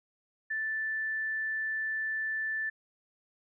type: tone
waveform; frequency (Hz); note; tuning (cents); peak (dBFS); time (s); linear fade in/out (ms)
sine; 1760; A6; 0; -30; 0.5-2.7; 10
effects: none